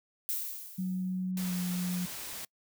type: noise with exponential decay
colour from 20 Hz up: violet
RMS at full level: -31 dBFS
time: 0.29-1.31 s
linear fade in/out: 0 ms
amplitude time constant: 220 ms
type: tone with pitch glide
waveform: sine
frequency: 185 to 179.63 Hz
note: F#3 to F3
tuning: 0 to +49 cents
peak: -30 dBFS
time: 0.78-2.06 s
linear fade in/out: 10 ms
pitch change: -51 cents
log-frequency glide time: 1.4-1.53 s
type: noise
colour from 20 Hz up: white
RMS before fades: -41 dBFS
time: 1.37-2.45 s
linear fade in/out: 2 ms
effects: noise-tail reverb RT60 0.1 s tail -26 dB re dry